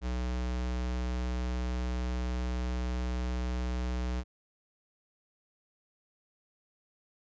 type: tone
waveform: square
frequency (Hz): 61.7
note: B1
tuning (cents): -1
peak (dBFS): -31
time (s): 0.01-4.24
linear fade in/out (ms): 50
effects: resampled to 16000 Hz

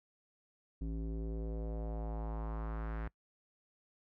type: tone with low-pass filter sweep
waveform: square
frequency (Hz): 55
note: A1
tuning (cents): 0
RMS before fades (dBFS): -39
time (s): 0.81-3.08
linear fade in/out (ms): 5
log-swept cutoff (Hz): 270 to 1700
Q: 2.2
effects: noise-tail reverb RT60 0.1 s tail -23 dB re dry

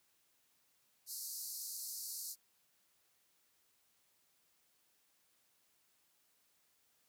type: band-pass noise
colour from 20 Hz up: white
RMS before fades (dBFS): -45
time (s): 1.06-2.36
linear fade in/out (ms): 50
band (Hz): 4200 to 15000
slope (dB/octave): 96
effects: white hiss -75 dBFS RMS until 7.08 s + high-pass 60 Hz 12 dB/octave

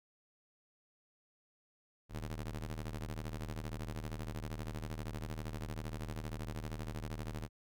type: ring-modulated tone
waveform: sawtooth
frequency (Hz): 77.7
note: D#2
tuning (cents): -2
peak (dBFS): -33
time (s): 2.09-7.49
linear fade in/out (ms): 50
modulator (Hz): 32.5
effects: none

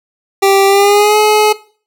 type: tone with pitch glide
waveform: 25% pulse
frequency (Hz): 392 to 425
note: G4 to G#4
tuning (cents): 0 to +40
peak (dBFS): -3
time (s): 0.42-1.53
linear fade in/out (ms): 10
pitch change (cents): +140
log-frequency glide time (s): 0.66-1.17
effects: noise-tail reverb RT60 0.4 s tail -18 dB re dry

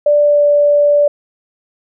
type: tone with pitch glide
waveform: sine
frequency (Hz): 587.3 to 582.9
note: D5 to D5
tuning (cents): 0 to -13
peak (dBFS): -7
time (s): 0.06-1.08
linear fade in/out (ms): 5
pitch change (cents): -13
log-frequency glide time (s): 0.2-0.46
effects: none

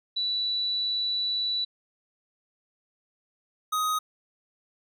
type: tone pair in turn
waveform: sine / square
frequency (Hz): 3951 / 1253.5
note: B7 / D#6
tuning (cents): 0 / +12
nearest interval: octave + minor sixth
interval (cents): 1988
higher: first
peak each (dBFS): -25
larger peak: neither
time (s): 0.16-1.65 / 3.72-3.99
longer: first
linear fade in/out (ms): 10
effects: none

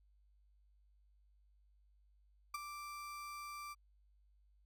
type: tone with ADSR envelope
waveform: 35% pulse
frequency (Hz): 1174.7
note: D6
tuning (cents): 0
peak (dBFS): -35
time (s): 2.54-3.75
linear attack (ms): 6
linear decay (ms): 21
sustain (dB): -9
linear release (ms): 30
effects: added 50 Hz sine -67 dBFS peak until 4.65 s

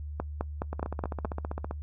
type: two click trains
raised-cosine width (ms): 1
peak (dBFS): -20 / -16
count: 16 / 6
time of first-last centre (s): 0.73-1.71 / 0.2-1.248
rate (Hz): 15.3 / 4.77
effects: noise-tail reverb RT60 0.1 s tail -23 dB re dry + added 74 Hz sine -35 dBFS peak until 1.82 s

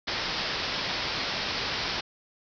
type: low-pass noise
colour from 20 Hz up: white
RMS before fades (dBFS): -31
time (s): 0.07-2.01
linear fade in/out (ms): 10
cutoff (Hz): 5400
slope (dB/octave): 96
effects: none

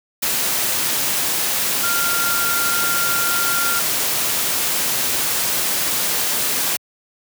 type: tone in noise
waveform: sine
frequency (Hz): 1392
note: F6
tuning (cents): -6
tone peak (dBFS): -21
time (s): 1.83-3.8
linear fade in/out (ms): 10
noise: white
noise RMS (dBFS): -20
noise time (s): 0.22-6.77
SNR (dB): -4
effects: high-pass 100 Hz 12 dB/octave

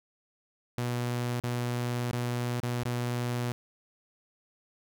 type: tone with dropouts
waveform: sawtooth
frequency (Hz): 121.5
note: B2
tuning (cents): -28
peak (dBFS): -25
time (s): 0.78-3.52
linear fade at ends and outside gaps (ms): 0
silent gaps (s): 1.4-1.437 / 2.113-2.131 / 2.601-2.631 / 2.833-2.853
effects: none

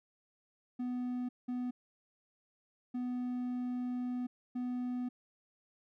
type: tone bursts at uneven times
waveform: triangle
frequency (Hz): 248.1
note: B3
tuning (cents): +8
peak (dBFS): -32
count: 4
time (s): 0.79-1.29 / 1.48-1.71 / 2.94-4.27 / 4.55-5.09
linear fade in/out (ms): 10
effects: none

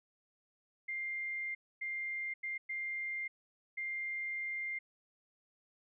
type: tone bursts at uneven times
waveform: sine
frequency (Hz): 2100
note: C7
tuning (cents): +6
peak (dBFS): -36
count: 5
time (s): 0.88-1.55 / 1.81-2.34 / 2.43-2.58 / 2.69-3.28 / 3.77-4.79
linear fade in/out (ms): 10
effects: none

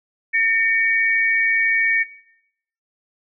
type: tone pair together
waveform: sine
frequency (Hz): 1817 / 2258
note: A#6 / C#7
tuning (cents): -45 / +31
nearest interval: major third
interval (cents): 376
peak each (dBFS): -18 / -18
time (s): 0.33-2.04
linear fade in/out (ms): 20
effects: noise-tail reverb RT60 0.8 s tail -18 dB re dry

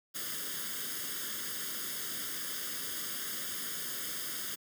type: noise with comb filter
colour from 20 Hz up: white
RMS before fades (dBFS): -38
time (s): 0.14-4.56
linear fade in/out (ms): 20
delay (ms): 0.6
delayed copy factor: +0.8
effects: high-pass 150 Hz 12 dB/octave

